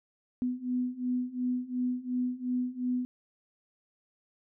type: beating tone pair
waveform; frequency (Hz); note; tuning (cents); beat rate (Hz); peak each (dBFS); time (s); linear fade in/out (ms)
sine; 248 / 250.8; B3 / B3; +7 / +27; 2.8; -33 / -31; 0.42-3.05; 0
effects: none